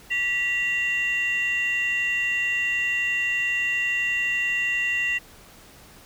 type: tone pair together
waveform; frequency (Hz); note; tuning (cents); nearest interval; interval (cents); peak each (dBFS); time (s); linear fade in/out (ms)
sine; 1952 / 2761; B6 / F7; -21 / -20; tritone; 601; -23; 0.1-5.19; 20
effects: tanh soft clip ceiling -17 dBFS + pink hiss -49 dBFS RMS until 6.05 s